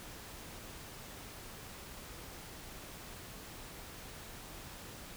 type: silence
effects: pink hiss -49 dBFS RMS until 5.16 s

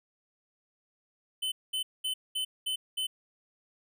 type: tone bursts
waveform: square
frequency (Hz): 3041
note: F#7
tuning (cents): +47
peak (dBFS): -30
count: 6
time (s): 1.42-3.07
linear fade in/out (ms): 10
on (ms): 100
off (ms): 210
effects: none

